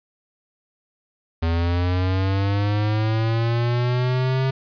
square linear sweep, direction up, 81.9 to 133.5 Hz, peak -19 dBFS, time 1.42-4.51 s, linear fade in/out 10 ms, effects resampled to 11025 Hz + 8-bit

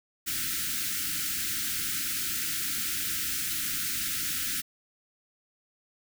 white band-stop noise, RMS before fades -31 dBFS, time 0.26-4.62 s, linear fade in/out 20 ms, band 350 to 1300 Hz, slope 96 dB/octave, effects none

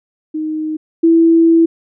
sine tone pair in turn, 311 / 330.3 Hz, D#4 / E4, -1 / +4 cents, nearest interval minor second, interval 105 cents, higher second, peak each -17 / -6 dBFS, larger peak second, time 0.34-0.77 / 1.03-1.66 s, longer second, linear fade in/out 10 ms, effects none

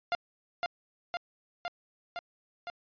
sawtooth tone with echo, 698.5 Hz, F5, in tune, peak -23 dBFS, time 0.12-0.15 s, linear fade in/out 0 ms, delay 510 ms, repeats 5, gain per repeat -2 dB, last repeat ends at 2.7 s, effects resampled to 11025 Hz

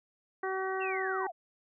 harmonic tone, 380 Hz, F#4, 46 cents sharp, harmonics 1 / 2 / 3 / 4 / 5, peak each -34 / -37 / -39 / -40 / -41 dBFS, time 0.43-1.27 s, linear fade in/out 5 ms
sine linear sweep, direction down, 2794 to 626 Hz, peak -36 dBFS, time 0.8-1.32 s, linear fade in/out 20 ms
effects none

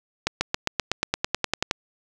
accelerating click train, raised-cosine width 0.2 ms, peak -4 dBFS, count 14, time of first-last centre 0.27-1.711 s, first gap 140 ms, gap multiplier 0.96, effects none

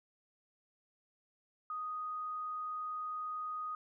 sine tone, 1244.5 Hz, D#6, in tune, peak -37 dBFS, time 1.7-3.75 s, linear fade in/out 2 ms, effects none

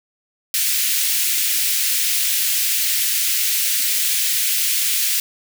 white high-pass noise, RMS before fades -19 dBFS, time 0.54-5.2 s, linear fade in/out 2 ms, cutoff 2000 Hz, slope 24 dB/octave, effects none

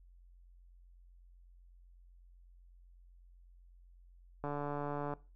click train, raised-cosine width 1 ms, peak -25 dBFS, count 102, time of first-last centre 4.44-5.137 s, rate 145 Hz, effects noise-tail reverb RT60 0.3 s tail -19 dB re dry + added 44 Hz sine -57 dBFS peak until 5.35 s

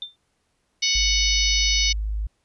sine tone with exponential decay, 3578 Hz, A7, 28 cents sharp, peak -25 dBFS, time 0.02-0.16 s, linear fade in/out 1 ms, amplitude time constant 30 ms
harmonic tone, 740 Hz, F#5, in tune, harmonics 3 / 4 / 5 / 6 / 7 / 8, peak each -26 / -26 / -26 / -26 / -26 / -26 dBFS, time 0.82-1.93 s, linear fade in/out 10 ms
sine tone, 52.5 Hz, G#1, 19 cents sharp, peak -23 dBFS, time 0.95-2.27 s, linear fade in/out 5 ms
effects pink hiss -70 dBFS RMS until 2.44 s + resampled to 24000 Hz

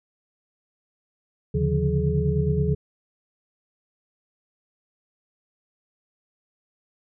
sine tone cluster, 77.8 / 140.2 / 149.6 / 177.5 / 422.8 Hz, D#2 / C#3 / D3 / F3 / G#4, 0 / +20 / +32 / +28 / +31 cents, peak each -26 / -26 / -25 / -27 / -27 dBFS, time 1.54-2.75 s, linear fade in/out 10 ms, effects none

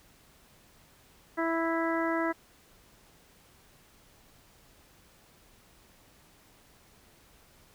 harmonic tone, 329.6 Hz, E4, in tune, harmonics 1 / 2 / 3 / 4 / 5 / 6, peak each -30 / -33 / -35 / -36 / -37 / -38 dBFS, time 1.37-2.33 s, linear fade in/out 20 ms, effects pink hiss -60 dBFS RMS until 7.74 s

